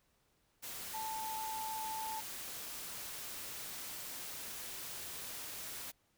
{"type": "tone in noise", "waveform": "sine", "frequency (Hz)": 880, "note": "A5", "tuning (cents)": 0, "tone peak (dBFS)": -39, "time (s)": [0.93, 2.21], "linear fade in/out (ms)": 20, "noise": "white", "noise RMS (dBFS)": -45, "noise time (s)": [0.62, 5.92], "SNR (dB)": 3, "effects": ["pink hiss -75 dBFS RMS until 6.17 s"]}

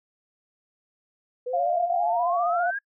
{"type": "exponential sweep", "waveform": "sine", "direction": "up", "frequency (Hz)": [485.4, 1661.2], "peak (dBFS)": -27, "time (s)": [1.46, 2.79], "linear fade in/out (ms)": 10}
{"type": "tone with vibrato", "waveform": "sine", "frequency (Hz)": 698.5, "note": "F5", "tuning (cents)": 0, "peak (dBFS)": -22, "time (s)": [1.53, 2.71], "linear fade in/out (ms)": 10, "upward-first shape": "square", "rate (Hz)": 15, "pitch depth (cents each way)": 33}
{"effects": ["noise-tail reverb RT60 0.1 s tail -26 dB re dry"]}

